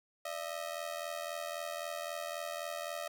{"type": "ring-modulated tone", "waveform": "sawtooth", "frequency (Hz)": 632, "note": "D#5", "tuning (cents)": 27, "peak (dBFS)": -31, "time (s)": [0.25, 3.08], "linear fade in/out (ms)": 5, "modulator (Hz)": 41.9, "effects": []}